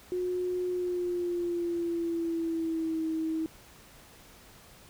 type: tone with pitch glide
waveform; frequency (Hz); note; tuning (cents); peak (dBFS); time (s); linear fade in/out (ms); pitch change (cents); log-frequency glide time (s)
sine; 361.6 to 320.3; F#4 to E4; -40 to -50; -28; 0.12-3.46; 0; -210; 0.66-3.05
effects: pink hiss -54 dBFS RMS until 4.89 s